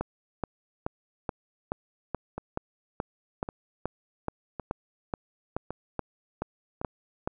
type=two click trains; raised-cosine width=1 ms; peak=-20 / -15 dBFS; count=5 / 18; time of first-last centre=2.38-6.815 / 0.01-7.275 s; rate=0.902 / 2.34 Hz; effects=none